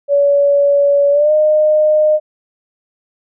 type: tone with pitch glide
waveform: sine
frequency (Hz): 568 to 612.3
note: C#5 to D#5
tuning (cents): +42 to -28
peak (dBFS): -8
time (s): 0.08-2.2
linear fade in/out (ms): 50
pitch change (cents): +130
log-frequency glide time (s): 1.11-1.32
effects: none